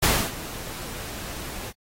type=noise with ADSR envelope; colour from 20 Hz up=pink; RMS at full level=-18 dBFS; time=0.02-1.73 s; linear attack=17 ms; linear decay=270 ms; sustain=-18 dB; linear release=48 ms; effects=AAC 48 kbps